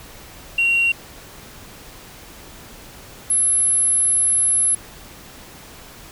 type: tone pair in turn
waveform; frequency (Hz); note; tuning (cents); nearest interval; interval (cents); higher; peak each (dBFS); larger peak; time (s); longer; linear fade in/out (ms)
sine; 2750 / 11000; F7 / F9; -27 / -27; 2 octaves; 2400; second; -13; neither; 0.58-0.92 / 3.3-4.75; second; 5
effects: tanh soft clip ceiling -11 dBFS + pink hiss -41 dBFS RMS until 6.11 s